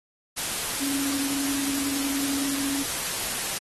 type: tone in noise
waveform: sine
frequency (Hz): 277.2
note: C#4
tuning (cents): 0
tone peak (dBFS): -28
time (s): 0.8-2.84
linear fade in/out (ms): 20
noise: white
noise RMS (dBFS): -29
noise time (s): 0.36-3.59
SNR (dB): -2
effects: AAC 32 kbps